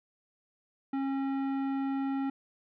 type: tone with tanh clipping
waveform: sine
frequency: 271.9 Hz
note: C#4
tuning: 33 cents flat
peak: -31 dBFS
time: 0.93-2.3 s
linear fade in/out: 5 ms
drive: 14 dB
effects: none